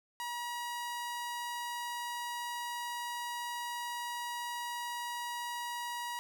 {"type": "tone", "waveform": "sawtooth", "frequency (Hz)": 959, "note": "A#5", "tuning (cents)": 49, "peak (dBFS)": -33, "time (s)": [0.2, 6.19], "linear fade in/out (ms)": 0, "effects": []}